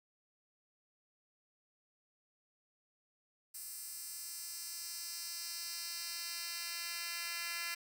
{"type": "tone with high-pass filter sweep", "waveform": "10% pulse", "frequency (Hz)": 341.5, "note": "F4", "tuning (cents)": -39, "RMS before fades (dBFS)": -43, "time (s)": [3.54, 7.75], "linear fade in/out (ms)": 10, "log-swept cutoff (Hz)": [8900, 2500], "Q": 1.2, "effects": []}